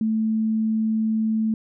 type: tone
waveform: sine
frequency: 220 Hz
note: A3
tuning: in tune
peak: -19 dBFS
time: 0.01-1.54 s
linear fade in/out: 2 ms
effects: none